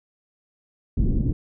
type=low-pass noise; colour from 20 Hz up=pink; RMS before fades=-21 dBFS; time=0.97-1.33 s; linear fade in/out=5 ms; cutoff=280 Hz; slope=24 dB/octave; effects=none